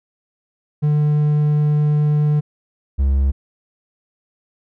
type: tone pair in turn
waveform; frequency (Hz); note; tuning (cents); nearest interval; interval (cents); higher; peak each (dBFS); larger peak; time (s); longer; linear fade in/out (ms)
triangle; 149.2 / 68.25; D3 / C#2; +28 / -26; octave + major second; 1354; first; -11; neither; 0.82-2.41 / 2.98-3.32; first; 20
effects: none